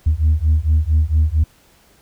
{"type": "beating tone pair", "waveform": "sine", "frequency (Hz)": [75.5, 79.9], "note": ["D2", "D#2"], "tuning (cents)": [48, 47], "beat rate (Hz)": 4.4, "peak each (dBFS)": -14, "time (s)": [0.06, 1.44], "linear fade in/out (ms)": 10, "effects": ["tanh soft clip ceiling -8 dBFS", "pink hiss -53 dBFS RMS until 2.01 s"]}